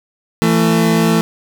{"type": "tone pair together", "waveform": "30% pulse", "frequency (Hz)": [167.74, 223.9], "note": ["E3", "A3"], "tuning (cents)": [30, 30], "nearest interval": "perfect fourth", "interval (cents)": 500, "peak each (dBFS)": -11, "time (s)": [0.42, 1.21], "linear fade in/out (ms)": 0, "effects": []}